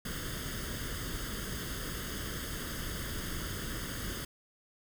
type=noise with comb filter; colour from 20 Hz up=pink; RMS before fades=-38 dBFS; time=0.05-4.25 s; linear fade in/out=5 ms; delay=0.61 ms; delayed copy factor=+0.75; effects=none